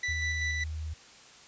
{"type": "tone with tremolo", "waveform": "40% pulse", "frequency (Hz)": 1975.5, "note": "B6", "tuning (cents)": 0, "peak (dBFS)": -28, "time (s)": [0.03, 0.64], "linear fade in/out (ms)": 5, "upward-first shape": "square", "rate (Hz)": 5.2, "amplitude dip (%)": 25}
{"type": "tone with pitch glide", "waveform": "sine", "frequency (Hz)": [79.9, 78.3], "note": ["D#2", "D#2"], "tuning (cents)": [47, 11], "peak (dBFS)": -33, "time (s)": [0.08, 0.94], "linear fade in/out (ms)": 10, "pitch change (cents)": -36, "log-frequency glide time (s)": [0.34, 0.48]}
{"effects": ["white hiss -53 dBFS RMS until 1.47 s", "resampled to 16000 Hz"]}